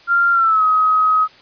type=tone with pitch glide; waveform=sine; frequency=1389 to 1266.4 Hz; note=F6 to D#6; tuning=-10 to +30 cents; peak=-11 dBFS; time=0.07-1.28 s; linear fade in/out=50 ms; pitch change=-160 cents; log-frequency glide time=0.32-0.64 s; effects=white hiss -46 dBFS RMS until 1.41 s + resampled to 11025 Hz